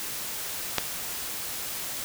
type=click; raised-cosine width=0.2 ms; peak=-4 dBFS; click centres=0.783 s; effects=white hiss -34 dBFS RMS until 2.04 s